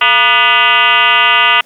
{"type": "tone with frequency modulation", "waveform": "sine", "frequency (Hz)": 2000, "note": "B6", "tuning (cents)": 21, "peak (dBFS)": -6, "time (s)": [0.01, 1.61], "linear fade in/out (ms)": 5, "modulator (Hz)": 261, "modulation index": 4.2, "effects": ["pink hiss -47 dBFS RMS until 1.65 s", "high-pass 200 Hz 12 dB/octave"]}